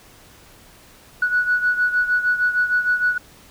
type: beating tone pair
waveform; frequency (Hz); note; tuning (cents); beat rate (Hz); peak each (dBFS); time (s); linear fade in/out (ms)
sine; 1470 / 1476.5; F#6 / F#6; -12 / -4; 6.5; -17 / -22; 1.22-3.18; 5
effects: tanh soft clip ceiling -9 dBFS + pink hiss -48 dBFS RMS until 3.5 s